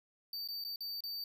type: tone with dropouts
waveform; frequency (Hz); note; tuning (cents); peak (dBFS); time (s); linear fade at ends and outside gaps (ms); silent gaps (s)
square; 4607; D8; -34; -39; 0.33-1.24; 2; 0.476-0.486 / 0.64-0.648 / 0.76-0.806 / 1.006-1.037
effects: none